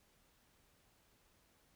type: silence
effects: pink hiss -72 dBFS RMS until 1.75 s